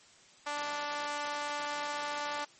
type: tone with high-pass filter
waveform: sawtooth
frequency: 292.7 Hz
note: D4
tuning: 6 cents flat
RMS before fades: -36 dBFS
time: 0.46-2.45 s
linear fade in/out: 10 ms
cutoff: 880 Hz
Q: 1.5
effects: white hiss -59 dBFS RMS until 2.59 s + MP3 32 kbps

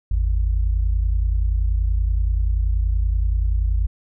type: tone pair together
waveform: sine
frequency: 51.91 / 82.4 Hz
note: G#1 / E2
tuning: 0 / 0 cents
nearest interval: minor sixth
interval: 800 cents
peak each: -17 / -24 dBFS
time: 0.11-3.87 s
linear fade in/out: 5 ms
effects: none

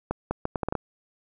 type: accelerating click train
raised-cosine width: 1 ms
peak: -12 dBFS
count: 8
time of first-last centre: 0.11-0.753 s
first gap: 200 ms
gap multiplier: 0.72
effects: none

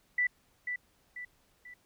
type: tone with echo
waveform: sine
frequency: 1975.5 Hz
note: B6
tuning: in tune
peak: -25 dBFS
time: 0.18-0.27 s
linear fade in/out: 5 ms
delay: 490 ms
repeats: 3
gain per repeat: -7 dB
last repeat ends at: 1.74 s
effects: pink hiss -69 dBFS RMS until 1.85 s

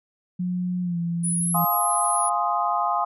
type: tone with pitch glide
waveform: sine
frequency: 180 to 170.19 Hz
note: F#3 to F3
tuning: -47 to -44 cents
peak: -23 dBFS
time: 0.39-1.65 s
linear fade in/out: 10 ms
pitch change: -97 cents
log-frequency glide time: 0.82-0.98 s
type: linear two-way sweep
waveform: sine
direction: up then down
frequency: 9690 to 11570 to 10280 Hz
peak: -24 dBFS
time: 1.23-2.3 s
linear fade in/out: 20 ms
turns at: 1.63 s
type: chord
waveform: sine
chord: F minor seventh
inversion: none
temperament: equal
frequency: 698.5 / 830.6 / 1046.5 / 1244.5 Hz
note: F5 / Ab5 / C6 / Eb6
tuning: 0 / 0 / 0 / 0 cents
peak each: -26 dBFS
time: 1.54-3.05 s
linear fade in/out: 10 ms
effects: none

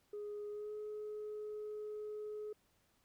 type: tone with pitch glide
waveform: sine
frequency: 415.3 to 423.5 Hz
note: G#4 to G#4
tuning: 0 to +34 cents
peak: -40 dBFS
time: 0.13-2.53 s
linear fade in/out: 5 ms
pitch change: +34 cents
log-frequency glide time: 0.5-0.73 s
effects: tanh soft clip ceiling -39 dBFS + pink hiss -75 dBFS RMS until 3.04 s

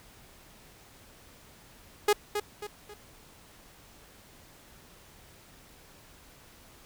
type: tone with echo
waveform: sawtooth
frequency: 415.3 Hz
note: G#4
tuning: in tune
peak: -16 dBFS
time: 2.08-2.13 s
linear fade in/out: 5 ms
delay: 270 ms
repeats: 3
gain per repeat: -8 dB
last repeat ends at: 2.94 s
effects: pink hiss -55 dBFS RMS until 6.85 s

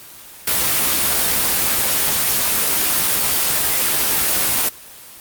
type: noise with comb filter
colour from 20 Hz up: white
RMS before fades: -17 dBFS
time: 0.47-4.69 s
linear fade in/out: 5 ms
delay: 15 ms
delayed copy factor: +0.7
effects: white hiss -39 dBFS RMS until 5.2 s + Opus 24 kbps

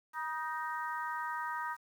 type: harmonic tone with a mistuned harmonic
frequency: 311.1 Hz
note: D#4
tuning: in tune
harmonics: 3 / 4 / 5 / 6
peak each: -38 / -40 / -42 / -44 dBFS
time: 0.13-1.77 s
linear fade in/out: 50 ms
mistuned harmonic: 3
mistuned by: +40 cents
effects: 10-bit

